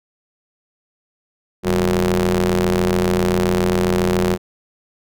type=ring-modulated tone; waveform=sawtooth; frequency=87.31 Hz; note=F2; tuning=in tune; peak=-8 dBFS; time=1.63-4.38 s; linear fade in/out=50 ms; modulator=279 Hz; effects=none